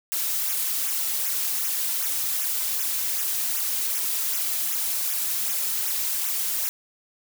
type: noise with flanger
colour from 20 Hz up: blue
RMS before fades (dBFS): -26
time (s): 0.12-6.69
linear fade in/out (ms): 0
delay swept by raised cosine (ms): 0.22 to 3.62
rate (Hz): 2.6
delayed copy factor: -1
effects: none

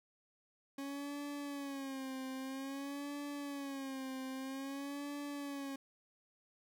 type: tone with vibrato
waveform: 40% pulse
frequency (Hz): 274.8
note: C#4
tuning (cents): -15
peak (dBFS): -40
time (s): 0.78-5.76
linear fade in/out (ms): 5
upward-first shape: sine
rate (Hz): 0.51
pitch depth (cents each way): 81
effects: none

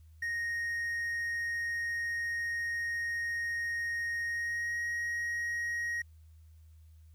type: tone with pitch glide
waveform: triangle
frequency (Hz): 1864.7 to 1885.3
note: A#6 to A#6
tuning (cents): 0 to +19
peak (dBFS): -30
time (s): 0.22-6.02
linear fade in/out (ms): 5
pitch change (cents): +19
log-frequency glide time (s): 4.25-4.79
effects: added 79 Hz sine -53 dBFS peak until 7.14 s + white hiss -75 dBFS RMS until 7.14 s

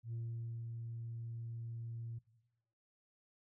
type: tone with ADSR envelope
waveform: sine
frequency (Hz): 115.8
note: A#2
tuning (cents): -11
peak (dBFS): -37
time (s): 0.03-2.19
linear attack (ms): 97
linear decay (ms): 520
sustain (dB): -4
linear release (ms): 11
effects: noise-tail reverb RT60 1.0 s tail -19 dB re dry + tanh soft clip ceiling -37 dBFS

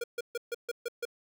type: tone bursts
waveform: square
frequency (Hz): 474.8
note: A#4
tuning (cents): +32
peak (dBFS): -32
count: 7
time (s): 0.01-1.053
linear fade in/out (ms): 5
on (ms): 29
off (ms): 140
effects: none

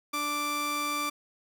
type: tone pair together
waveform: sawtooth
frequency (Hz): 293.7 / 1174.8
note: D4 / D6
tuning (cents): 0 / 0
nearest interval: 2 octaves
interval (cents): 2400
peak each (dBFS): -33 / -25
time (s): 0.13-1.1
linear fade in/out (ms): 10
effects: none

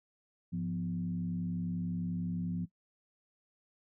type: tone with frequency modulation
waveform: sine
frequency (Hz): 174.3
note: F3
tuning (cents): -3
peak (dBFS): -32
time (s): 0.52-2.66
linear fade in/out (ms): 20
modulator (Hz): 71.4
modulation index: 0.69
effects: noise-tail reverb RT60 0.1 s tail -18 dB re dry

